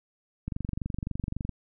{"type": "click train", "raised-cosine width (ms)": 5, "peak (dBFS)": -19, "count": 25, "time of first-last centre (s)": [0.48, 1.493], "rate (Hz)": 23.7, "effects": []}